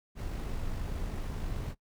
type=noise with amplitude modulation; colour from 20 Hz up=brown; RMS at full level=-34 dBFS; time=0.15-1.75 s; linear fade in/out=50 ms; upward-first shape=sine; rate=49.7 Hz; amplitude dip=25%; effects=noise-tail reverb RT60 0.1 s tail -19 dB re dry